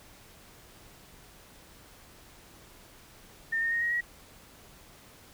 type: tone with pitch steps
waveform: sine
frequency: 1813 / 1837.2 / 1861.8 / 1886.7 / 1912 Hz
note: A#6 / A#6 / A#6 / A#6 / A#6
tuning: -49 / -26 / -3 / +20 / +43 cents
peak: -26 dBFS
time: 3.52-4.01 s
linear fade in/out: 10 ms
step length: 98 ms
effects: pink hiss -54 dBFS RMS until 5.33 s